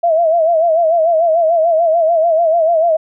sine tone with vibrato, 659.3 Hz, E5, in tune, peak -9 dBFS, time 0.03-2.97 s, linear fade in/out 10 ms, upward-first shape sine, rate 6.8 Hz, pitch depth 88 cents each way, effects none

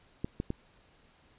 clicks, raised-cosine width 3 ms, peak -19 dBFS, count 3, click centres 0.245 / 0.401 / 0.504 s, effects pink hiss -63 dBFS RMS until 1.38 s + resampled to 8000 Hz

